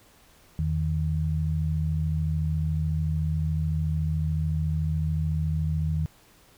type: tone pair together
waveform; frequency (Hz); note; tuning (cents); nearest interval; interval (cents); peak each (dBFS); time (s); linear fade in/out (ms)
sine; 82.41 / 156.2; E2 / D#3; 0 / +7; major seventh; 1107; -26; 0.59-6.06; 0
effects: pink hiss -57 dBFS RMS until 6.57 s